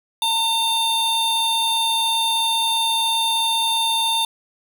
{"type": "tone pair together", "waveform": "square", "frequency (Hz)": [908, 3611], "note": ["A#5", "A7"], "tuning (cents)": [-46, 44], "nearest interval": "2 octaves", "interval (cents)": 2390, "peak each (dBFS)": [-23, -20], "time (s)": [0.22, 4.25], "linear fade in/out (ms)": 2, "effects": []}